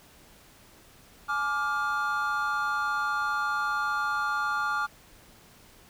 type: chord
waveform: triangle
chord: D diminished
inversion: second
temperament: just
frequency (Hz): 845.8 / 1174.7 / 1409.6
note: Ab5 / D6 / F6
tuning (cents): +31 / 0 / +16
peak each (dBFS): -32 / -28 / -27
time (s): 1.28-4.87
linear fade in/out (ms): 20
effects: pink hiss -55 dBFS RMS until 5.89 s